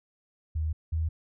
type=tone pair in turn; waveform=sine; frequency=78.4 / 80.23 Hz; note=D#2 / E2; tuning=+14 / -46 cents; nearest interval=unison; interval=40 cents; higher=second; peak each=-26 / -25 dBFS; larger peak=second; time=0.55-0.73 / 0.92-1.09 s; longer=first; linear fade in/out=10 ms; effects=none